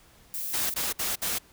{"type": "noise", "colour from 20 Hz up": "violet", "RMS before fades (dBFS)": -33, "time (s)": [0.34, 0.74], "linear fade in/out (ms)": 0}
{"type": "noise bursts", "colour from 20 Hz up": "white", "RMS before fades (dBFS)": -29, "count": 4, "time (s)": [0.53, 1.387], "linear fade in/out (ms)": 10, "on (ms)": 170, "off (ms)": 59}
{"effects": ["pink hiss -57 dBFS RMS until 1.52 s"]}